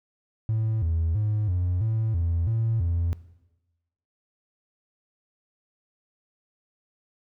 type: tone with pitch steps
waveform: triangle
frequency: 110.4 / 81.7 / 106.3 / 89.6 / 110.9 / 84.4 / 112.9 / 85.1 Hz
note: A2 / E2 / G#2 / F2 / A2 / E2 / A2 / F2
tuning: +6 / -15 / +41 / +45 / +14 / +41 / +45 / -44 cents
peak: -19 dBFS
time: 0.49-3.13 s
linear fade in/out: 0 ms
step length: 330 ms
effects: noise-tail reverb RT60 1.0 s tail -19 dB re dry + tanh soft clip ceiling -17 dBFS